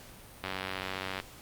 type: click train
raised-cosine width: 0.3 ms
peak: -18 dBFS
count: 73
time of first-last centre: 0.44-1.2 s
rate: 94.7 Hz
effects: pink hiss -51 dBFS RMS until 1.41 s + Opus 48 kbps